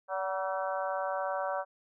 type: harmonic tone with a mistuned harmonic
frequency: 191.3 Hz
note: G3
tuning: 42 cents flat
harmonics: 3 / 4 / 5 / 6 / 7 / 8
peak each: -34 / -36 / -38 / -40 / -41 / -42 dBFS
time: 0.08-1.65 s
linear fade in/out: 50 ms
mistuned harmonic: 4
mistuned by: -31 cents
effects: none